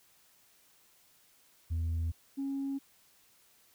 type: tone pair in turn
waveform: sine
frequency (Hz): 82.41 / 274.5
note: E2 / C#4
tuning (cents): 0 / -17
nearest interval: octave + major sixth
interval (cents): 2083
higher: second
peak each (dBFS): -27 / -31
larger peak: first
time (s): 1.7-2.12 / 2.37-2.79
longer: neither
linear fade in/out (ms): 20
effects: tanh soft clip ceiling -29 dBFS + white hiss -65 dBFS RMS until 3.74 s